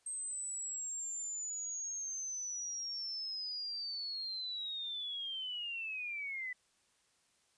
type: linear sweep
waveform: sine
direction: down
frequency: 8330 to 1975.5 Hz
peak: -38 dBFS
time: 0.06-6.53 s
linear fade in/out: 5 ms
effects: white hiss -73 dBFS RMS until 7.57 s + resampled to 22050 Hz